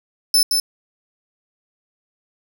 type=tone with echo; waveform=sawtooth; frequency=5270 Hz; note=E8; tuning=1 cent flat; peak=-9 dBFS; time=0.34-0.43 s; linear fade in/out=2 ms; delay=170 ms; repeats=1; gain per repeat=-4 dB; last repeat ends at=0.6 s; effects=none